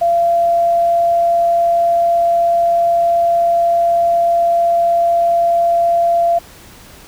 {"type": "tone", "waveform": "sine", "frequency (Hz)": 684, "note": "F5", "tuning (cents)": -36, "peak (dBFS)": -10, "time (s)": [0.01, 6.39], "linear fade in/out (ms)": 10, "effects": ["pink hiss -40 dBFS RMS until 7.07 s"]}